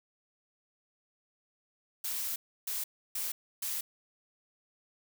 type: noise bursts at uneven times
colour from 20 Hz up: blue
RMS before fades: -35 dBFS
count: 4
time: 2.04-2.36 / 2.67-2.84 / 3.15-3.32 / 3.62-3.81 s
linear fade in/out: 5 ms
effects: none